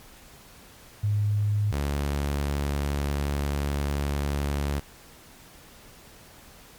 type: tone pair in turn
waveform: sine / sawtooth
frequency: 103.83 / 71.39 Hz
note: G#2 / D2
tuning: 0 / -48 cents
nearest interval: tritone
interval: 648 cents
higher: first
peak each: -21 dBFS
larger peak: neither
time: 1.03-1.72 / 1.72-4.8 s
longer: second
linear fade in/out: 10 ms
effects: pink hiss -50 dBFS RMS until 6.78 s + MP3 96 kbps